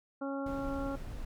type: harmonic tone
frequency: 275.3 Hz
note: C#4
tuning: 12 cents flat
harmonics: 1 / 2 / 3 / 4 / 5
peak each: -36 / -39 / -45 / -48 / -45 dBFS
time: 0.21-0.96 s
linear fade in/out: 10 ms
type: noise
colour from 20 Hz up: brown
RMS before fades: -41 dBFS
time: 0.46-1.25 s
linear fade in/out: 5 ms
effects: none